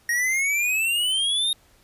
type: exponential sweep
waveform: square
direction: up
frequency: 1864.7 to 3729 Hz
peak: -21 dBFS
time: 0.09-1.53 s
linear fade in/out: 2 ms
effects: pink hiss -58 dBFS RMS until 1.83 s + resampled to 32000 Hz